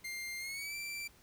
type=tone with pitch glide; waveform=sawtooth; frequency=2100 to 2344 Hz; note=C7 to D7; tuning=+6 to -4 cents; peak=-36 dBFS; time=0.04-1.08 s; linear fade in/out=10 ms; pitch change=+190 cents; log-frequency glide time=0.39-0.75 s; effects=pink hiss -63 dBFS RMS until 1.22 s